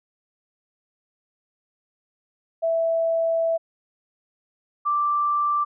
sine tone pair in turn, 659.3 / 1174.7 Hz, E5 / D6, 0 / 0 cents, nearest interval minor seventh, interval 1000 cents, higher second, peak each -19 dBFS, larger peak neither, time 2.62-3.58 / 4.85-5.65 s, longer first, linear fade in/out 20 ms, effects none

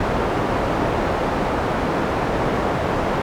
white low-pass noise, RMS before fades -21 dBFS, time 0-3.22 s, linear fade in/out 5 ms, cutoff 820 Hz, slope 12 dB/octave, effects none

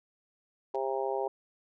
harmonic tone, 133.6 Hz, C3, 36 cents sharp, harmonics 3 / 4 / 5 / 6 / 7, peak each -33 / -35 / -37 / -36 / -39 dBFS, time 0.74-1.28 s, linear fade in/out 5 ms
clicks, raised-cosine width 0.2 ms, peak -38 dBFS, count 2, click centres 0.747 / 0.755 s
effects none

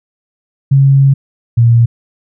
sine tone pair in turn, 137.1 / 117.15 Hz, C#3 / A#2, -19 / +9 cents, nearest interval minor third, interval 272 cents, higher first, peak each -4 dBFS, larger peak neither, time 0.71-1.14 / 1.57-1.86 s, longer first, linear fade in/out 10 ms, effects none

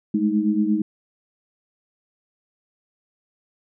sine tone cluster, 206.9 / 215.5 / 314.8 Hz, G#3 / A3 / D#4, -6 / -36 / +20 cents, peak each -22 dBFS, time 0.14-0.82 s, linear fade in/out 5 ms, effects none

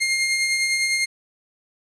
sawtooth tone with tremolo, 2124 Hz, C7, 25 cents sharp, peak -14 dBFS, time 0-1.06 s, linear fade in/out 20 ms, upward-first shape triangle, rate 9.9 Hz, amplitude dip 40%, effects resampled to 24000 Hz + 9-bit

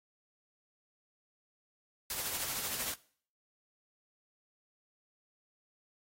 white noise with tremolo, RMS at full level -35 dBFS, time 2.1-2.94 s, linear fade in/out 2 ms, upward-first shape triangle, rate 13 Hz, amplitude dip 45%, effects noise-tail reverb RT60 0.5 s tail -20 dB re dry + AAC 48 kbps

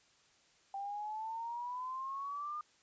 sine exponential sweep, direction up, 784 to 1218 Hz, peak -38 dBFS, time 0.74-2.61 s, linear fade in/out 2 ms, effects white hiss -68 dBFS RMS until 2.82 s + resampled to 16000 Hz

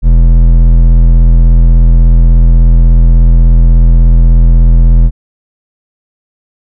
sine tone with hard clipping, 41.76 Hz, E1, 23 cents sharp, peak -3 dBFS, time 0.02-5.11 s, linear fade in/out 50 ms, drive 9 dB, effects none

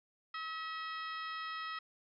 harmonic tone with a mistuned harmonic, 642 Hz, E5, 46 cents flat, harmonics 2 / 3 / 4 / 5 / 6 / 7 / 8, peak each -41 / -45 / -51 / -51 / -54 / -58 / -53 dBFS, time 0.34-1.79 s, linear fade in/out 5 ms, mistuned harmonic 7, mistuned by -73 cents, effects none

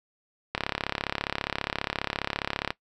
click train, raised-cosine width 0.3 ms, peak -10 dBFS, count 76, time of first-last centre 0.55-2.705 s, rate 34.8 Hz, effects noise-tail reverb RT60 0.1 s tail -19 dB re dry

